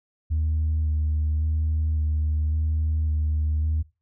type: tone with vibrato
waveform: sine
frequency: 77.3 Hz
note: D#2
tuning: 11 cents flat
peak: -19 dBFS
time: 0.3-3.83 s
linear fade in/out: 20 ms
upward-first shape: square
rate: 0.9 Hz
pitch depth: 16 cents each way
effects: noise-tail reverb RT60 0.3 s tail -22 dB re dry + tanh soft clip ceiling -18 dBFS